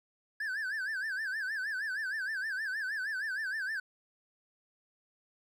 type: tone with vibrato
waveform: triangle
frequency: 1639 Hz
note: G#6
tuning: 23 cents flat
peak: -31 dBFS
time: 0.4-3.8 s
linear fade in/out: 5 ms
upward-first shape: sine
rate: 6.4 Hz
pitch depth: 160 cents each way
effects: none